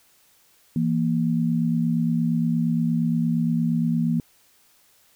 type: tone pair together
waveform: sine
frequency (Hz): 165.6 / 234.2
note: E3 / A#3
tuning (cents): +8 / +8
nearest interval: tritone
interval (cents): 600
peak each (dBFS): -22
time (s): 0.76-4.2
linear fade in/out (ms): 2
effects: white hiss -59 dBFS RMS until 5.15 s